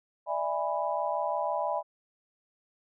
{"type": "chord", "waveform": "sine", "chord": "E dominant seventh", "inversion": "third", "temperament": "just", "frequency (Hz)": [593.3, 659.3, 824.1, 988.9], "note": ["D5", "E5", "G#5", "B5"], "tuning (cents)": [18, 0, -14, 2], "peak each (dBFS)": -33, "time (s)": [0.26, 1.83], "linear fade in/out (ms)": 50, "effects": []}